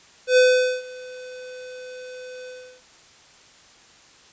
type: tone with ADSR envelope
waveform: square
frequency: 505 Hz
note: B4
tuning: 39 cents sharp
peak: -12 dBFS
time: 0.27-2.83 s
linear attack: 100 ms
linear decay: 450 ms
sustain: -24 dB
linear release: 350 ms
effects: white hiss -51 dBFS RMS until 4.32 s + resampled to 16000 Hz